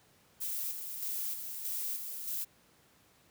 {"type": "noise with tremolo", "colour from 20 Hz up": "violet", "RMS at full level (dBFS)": -36, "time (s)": [0.4, 2.45], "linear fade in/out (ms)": 20, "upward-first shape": "square", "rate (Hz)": 1.6, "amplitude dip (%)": 45, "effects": ["pink hiss -65 dBFS RMS until 3.3 s", "high-pass 80 Hz 12 dB/octave"]}